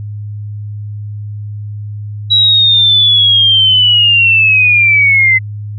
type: linear sweep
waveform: sine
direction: down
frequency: 3900 to 2040 Hz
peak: -5 dBFS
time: 2.3-5.39 s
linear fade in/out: 20 ms
effects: added 104 Hz sine -20 dBFS peak until 5.78 s